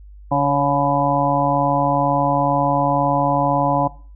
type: harmonic tone with a mistuned harmonic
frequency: 142.1 Hz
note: C#3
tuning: 43 cents sharp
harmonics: 1 / 2 / 4 / 5 / 6 / 7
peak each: -22 / -22 / -22 / -22 / -22 / -22 dBFS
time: 0.31-3.88 s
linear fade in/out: 10 ms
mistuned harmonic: 4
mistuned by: -24 cents
effects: noise-tail reverb RT60 0.4 s tail -18 dB re dry + added 50 Hz sine -38 dBFS peak until 4.15 s